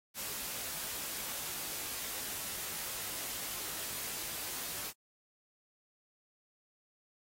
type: noise with comb filter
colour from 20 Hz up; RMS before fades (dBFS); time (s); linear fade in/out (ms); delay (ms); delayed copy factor
white; -40; 0.14-4.93; 50; 19; +0.5
effects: AAC 48 kbps